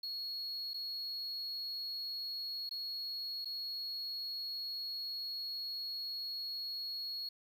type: tone with dropouts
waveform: triangle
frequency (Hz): 4327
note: C#8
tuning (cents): -43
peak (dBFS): -37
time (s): 0.03-7.29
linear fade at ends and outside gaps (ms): 5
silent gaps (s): 0.735-0.741 / 2.693-2.71 / 3.447-3.455
effects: 11-bit